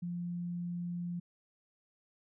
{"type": "tone", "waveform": "sine", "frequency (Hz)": 174.4, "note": "F3", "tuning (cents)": -2, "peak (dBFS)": -35, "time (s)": [0.02, 1.2], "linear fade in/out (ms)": 10, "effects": []}